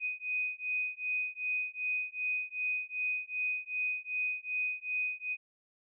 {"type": "beating tone pair", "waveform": "sine", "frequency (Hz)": [2495, 2497.6], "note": ["D#7", "D#7"], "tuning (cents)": [4, 6], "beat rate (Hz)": 2.6, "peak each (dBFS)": [-35, -35], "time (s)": [0, 5.37], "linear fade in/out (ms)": 50, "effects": []}